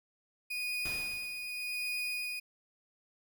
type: tone with tremolo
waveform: 35% pulse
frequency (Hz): 2473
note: D#7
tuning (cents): -11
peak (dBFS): -31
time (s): 0.5-2.4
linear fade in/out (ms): 10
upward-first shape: sine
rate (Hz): 0.85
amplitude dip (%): 45
type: noise with exponential decay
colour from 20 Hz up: pink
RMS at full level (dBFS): -42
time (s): 0.85-1.73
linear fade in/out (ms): 5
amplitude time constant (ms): 190
effects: none